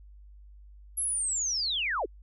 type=linear sweep; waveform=sine; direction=down; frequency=11300 to 290 Hz; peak=-27 dBFS; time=0.97-2.06 s; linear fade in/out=10 ms; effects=added 50 Hz sine -48 dBFS peak until 2.22 s